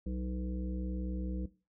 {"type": "harmonic tone with a mistuned harmonic", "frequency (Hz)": 62.4, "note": "B1", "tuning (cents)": 19, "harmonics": [1, 3, 5, 7, 8], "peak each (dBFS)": [-36, -38, -44, -54, -49], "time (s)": [0.06, 1.46], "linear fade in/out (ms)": 5, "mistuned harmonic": 7, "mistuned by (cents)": 16, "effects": ["noise-tail reverb RT60 0.3 s tail -17 dB re dry"]}